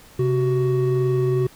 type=tone pair together; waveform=triangle; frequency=131.8 / 373 Hz; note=C3 / F#4; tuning=+13 / +14 cents; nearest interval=octave + tritone; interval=1801 cents; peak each=-18 dBFS; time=0.19-1.47 s; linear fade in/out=5 ms; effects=pink hiss -48 dBFS RMS until 1.55 s